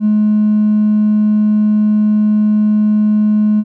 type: tone with hard clipping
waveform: sine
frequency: 211.9 Hz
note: G#3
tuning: 35 cents sharp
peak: -9 dBFS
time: 0-3.64 s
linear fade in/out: 50 ms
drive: 1 dB
effects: none